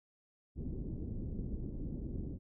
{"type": "low-pass noise", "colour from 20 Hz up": "pink", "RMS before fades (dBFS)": -40, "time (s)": [0.55, 2.39], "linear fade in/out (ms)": 50, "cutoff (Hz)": 340, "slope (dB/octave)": 24, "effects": []}